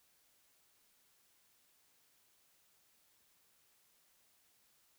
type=silence; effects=white hiss -72 dBFS RMS until 4.98 s